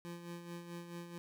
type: tone with tremolo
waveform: 25% pulse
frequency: 172.3 Hz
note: F3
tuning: 23 cents flat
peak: -39 dBFS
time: 0.05-1.18 s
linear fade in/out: 0 ms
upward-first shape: sine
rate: 4.6 Hz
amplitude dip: 55%
effects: none